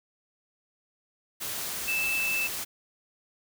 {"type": "tone in noise", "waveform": "sine", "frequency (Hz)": 2637, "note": "E7", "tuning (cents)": 0, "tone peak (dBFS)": -26, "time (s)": [1.87, 2.48], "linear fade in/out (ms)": 20, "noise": "white", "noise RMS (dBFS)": -34, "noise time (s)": [1.4, 2.65], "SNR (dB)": 5, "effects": []}